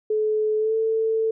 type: tone with pitch glide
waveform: sine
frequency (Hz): 430 to 444.6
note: A4 to A4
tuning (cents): -40 to +18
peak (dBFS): -19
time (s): 0.1-1.31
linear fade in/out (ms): 5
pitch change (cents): +58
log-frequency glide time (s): 0.58-0.75
effects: none